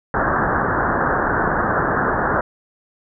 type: low-pass noise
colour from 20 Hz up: white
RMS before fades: -19 dBFS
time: 0.14-2.41 s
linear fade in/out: 2 ms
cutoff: 1700 Hz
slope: 96 dB/octave
effects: none